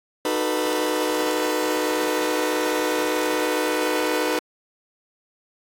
sawtooth chord, B dominant seventh, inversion first, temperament just, 308.7 / 370.4 / 444.5 / 493.9 Hz, D#4 / F#4 / A4 / B4, -14 / +2 / +18 / 0 cents, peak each -22 / -25 / -24 / -21 dBFS, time 0.25-4.39 s, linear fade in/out 2 ms, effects AAC 64 kbps

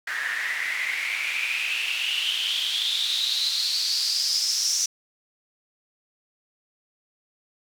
white noise with band-pass filter sweep, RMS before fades -26 dBFS, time 0.07-4.86 s, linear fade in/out 5 ms, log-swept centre 1700 to 5800 Hz, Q 8.1, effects none

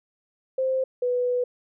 sine tone pair in turn, 523.3 / 493.9 Hz, C5 / B4, 0 / 0 cents, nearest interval minor second, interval 100 cents, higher first, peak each -21 dBFS, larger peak neither, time 0.58-0.84 / 1.02-1.44 s, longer second, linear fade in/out 5 ms, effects none

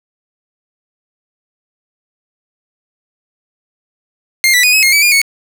sawtooth tone with pitch steps, 2115 / 1968 / 2476 / 2559 / 2140 / 2292 / 2417 / 2215 Hz, C7 / B6 / D#7 / D#7 / C7 / D7 / D7 / C#7, +18 / -7 / -9 / +48 / +38 / -43 / +49 / -2 cents, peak -4 dBFS, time 4.44-5.216 s, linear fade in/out 0 ms, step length 97 ms, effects none

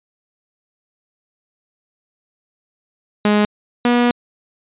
sawtooth tone pair in turn, 208.8 / 241.9 Hz, G#3 / B3, +10 / -36 cents, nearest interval minor third, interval 254 cents, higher second, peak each -8 dBFS, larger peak neither, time 3.25-3.45 / 3.85-4.11 s, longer second, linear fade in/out 2 ms, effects resampled to 8000 Hz

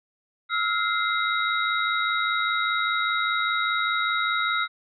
sine tone cluster, 1304 / 1409 / 2077 / 3807 Hz, E6 / F6 / C7 / A#7, -19 / +15 / -13 / +36 cents, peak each -27 / -26 / -29 / -29 dBFS, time 0.49-4.68 s, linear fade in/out 50 ms, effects none

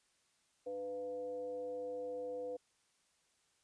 sine tone with frequency modulation, 498.6 Hz, B4, 16 cents sharp, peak -39 dBFS, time 0.66-2.57 s, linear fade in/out 10 ms, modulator 201 Hz, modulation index 0.44, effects white hiss -75 dBFS RMS until 3.63 s + resampled to 22050 Hz

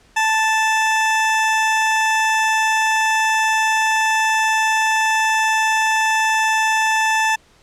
20% pulse tone, 879 Hz, A5, 2 cents flat, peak -10 dBFS, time 0.16-7.36 s, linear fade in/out 10 ms, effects pink hiss -53 dBFS RMS until 7.62 s + low-pass 8000 Hz 12 dB/octave

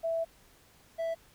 sine / triangle tone pair in turn, 659.3 / 659.3 Hz, E5 / E5, 0 / 0 cents, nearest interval unison, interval 0 cents, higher neither, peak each -28 dBFS, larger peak neither, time 0.03-0.25 / 0.98-1.15 s, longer first, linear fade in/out 20 ms, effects pink hiss -61 dBFS RMS until 1.34 s

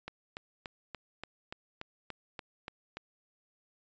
click train, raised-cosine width 0.3 ms, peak -24 dBFS, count 11, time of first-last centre 0.08-2.97 s, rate 3.46 Hz, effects resampled to 16000 Hz

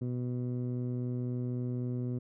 15% pulse tone with low-pass filter, 123.8 Hz, B2, 5 cents sharp, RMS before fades -34 dBFS, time 0.01-2.19 s, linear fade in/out 10 ms, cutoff 260 Hz, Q 0.65, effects none

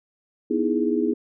sine chord, E major seventh, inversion second, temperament equal with one note detuned, 245.9 / 311.1 / 329.6 / 415.3 Hz, B3 / D#4 / E4 / G#4, -7 / 0 / 0 / 0 cents, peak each -25 dBFS, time 0.5-1.14 s, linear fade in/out 10 ms, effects none

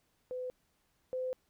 sine tone pair in turn, 505 / 511.8 Hz, B4 / C5, +39 / -38 cents, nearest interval unison, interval 23 cents, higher second, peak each -36 / -33 dBFS, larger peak second, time 0.31-0.5 / 1.13-1.33 s, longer second, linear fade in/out 0 ms, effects pink hiss -75 dBFS RMS until 1.49 s

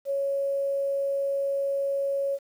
sine tone with quantisation, 554.4 Hz, C#5, in tune, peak -24 dBFS, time 0.05-2.39 s, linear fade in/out 50 ms, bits 9, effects none

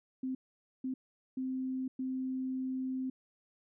sine tone bursts at uneven times, 260 Hz, C4, 11 cents flat, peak -33 dBFS, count 4, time 0.23-0.35 / 0.84-0.94 / 1.37-1.88 / 1.99-3.1 s, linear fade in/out 5 ms, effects none

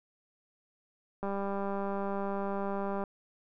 click train, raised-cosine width 1 ms, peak -22 dBFS, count 359, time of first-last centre 1.23-3.038 s, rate 198 Hz, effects none

